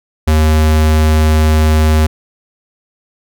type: tone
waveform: square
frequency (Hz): 77.78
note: D#2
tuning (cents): 0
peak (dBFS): -8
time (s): 0.27-2.07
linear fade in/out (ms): 10
effects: none